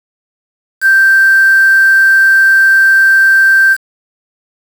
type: tone with quantisation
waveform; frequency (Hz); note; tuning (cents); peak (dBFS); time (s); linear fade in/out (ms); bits
sine; 1568; G6; 0; -4; 0.81-3.77; 50; 4
effects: none